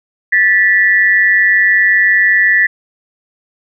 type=tone pair together; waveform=sine; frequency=1760 / 1954.6 Hz; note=A6 / B6; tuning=0 / -18 cents; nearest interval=major second; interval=182 cents; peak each=-10 dBFS; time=0.32-2.67 s; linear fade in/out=10 ms; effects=none